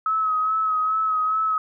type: tone with vibrato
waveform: sine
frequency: 1281 Hz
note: E6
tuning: 50 cents flat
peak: -19 dBFS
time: 0.06-1.58 s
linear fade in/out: 2 ms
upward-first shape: sine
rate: 2.4 Hz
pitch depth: 30 cents each way
effects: none